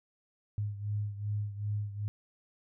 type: beating tone pair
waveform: sine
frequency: 103.2 / 105.8 Hz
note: G#2 / G#2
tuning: -10 / +33 cents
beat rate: 2.6 Hz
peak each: -33 / -38 dBFS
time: 0.58-2.08 s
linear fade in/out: 0 ms
effects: none